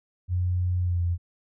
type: tone with pitch glide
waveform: sine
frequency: 90 to 86.78 Hz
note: F#2 to F2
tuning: -47 to -10 cents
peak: -22 dBFS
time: 0.28-1.18 s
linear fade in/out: 50 ms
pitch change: -63 cents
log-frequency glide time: 0.8-1.02 s
effects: none